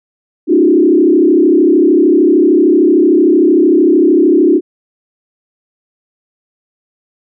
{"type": "tone with frequency modulation", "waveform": "sine", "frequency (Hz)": 329.6, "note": "E4", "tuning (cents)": 0, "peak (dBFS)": -5, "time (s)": [0.47, 4.61], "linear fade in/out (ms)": 50, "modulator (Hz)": 33.2, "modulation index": 1.6, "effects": []}